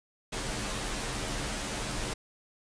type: noise with comb filter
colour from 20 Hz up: pink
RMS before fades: -34 dBFS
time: 0.32-2.14 s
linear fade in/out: 10 ms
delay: 12 ms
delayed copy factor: -0.85
effects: resampled to 22050 Hz